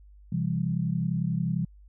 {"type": "tone cluster", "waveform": "sine", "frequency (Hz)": [130.2, 167.9, 199.1], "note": ["C3", "E3", "G3"], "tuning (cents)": [-8, 32, 27], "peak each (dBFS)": [-30, -27, -32], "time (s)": [0.32, 1.65], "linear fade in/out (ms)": 5, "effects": ["added 50 Hz sine -49 dBFS peak until 1.88 s"]}